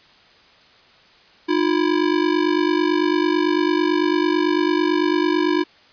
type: ring-modulated tone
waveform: square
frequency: 330.9 Hz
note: E4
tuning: 7 cents sharp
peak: -14 dBFS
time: 1.48-5.64 s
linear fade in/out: 20 ms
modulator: 24.5 Hz
effects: white hiss -51 dBFS RMS until 5.92 s + resampled to 11025 Hz